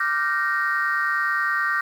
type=chord; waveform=sine; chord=G minor seventh; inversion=second; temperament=equal with one note detuned; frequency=1174.7 / 1396.9 / 1546.4 / 1864.7 Hz; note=D6 / F6 / G6 / Bb6; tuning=0 / 0 / -24 / 0 cents; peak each=-25 / -27 / -24 / -24 dBFS; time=0-1.81 s; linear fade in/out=5 ms; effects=tanh soft clip ceiling -13 dBFS + 8-bit